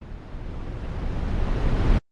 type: noise with level ramp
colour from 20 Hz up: brown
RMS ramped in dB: -37 to -18 dBFS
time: 0.01-1.99 s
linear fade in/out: 10 ms
effects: low-pass 4000 Hz 12 dB/octave + Opus 24 kbps